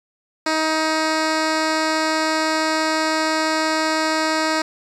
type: tone with low-pass filter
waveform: 10% pulse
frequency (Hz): 315.3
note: D#4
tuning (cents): +23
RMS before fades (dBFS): -20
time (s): 0.46-4.62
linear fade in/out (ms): 5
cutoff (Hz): 6200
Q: 1.4
effects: 8-bit